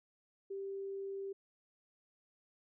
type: tone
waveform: sine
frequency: 392 Hz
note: G4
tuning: in tune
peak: -39 dBFS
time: 0.5-1.33 s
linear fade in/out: 10 ms
effects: none